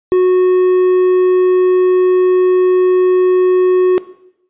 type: tone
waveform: triangle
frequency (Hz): 366.9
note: F#4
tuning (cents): -15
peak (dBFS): -5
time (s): 0.12-3.98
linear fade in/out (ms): 0
effects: noise-tail reverb RT60 0.8 s tail -17 dB re dry + resampled to 8000 Hz